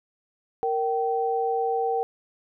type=tone pair together; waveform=sine; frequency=463.9 / 772 Hz; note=A#4 / G5; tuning=-8 / -27 cents; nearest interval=major sixth; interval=881 cents; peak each=-25 dBFS; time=0.63-2.03 s; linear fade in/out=0 ms; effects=none